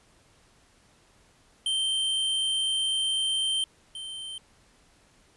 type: tone pair in turn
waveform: square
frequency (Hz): 3128 / 3116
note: G7 / G7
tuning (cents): -4 / -11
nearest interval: unison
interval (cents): 7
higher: first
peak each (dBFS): -25 / -36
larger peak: first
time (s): 1.66-3.64 / 3.95-4.38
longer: first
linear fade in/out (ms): 2
effects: pink hiss -61 dBFS RMS until 5.36 s + resampled to 24000 Hz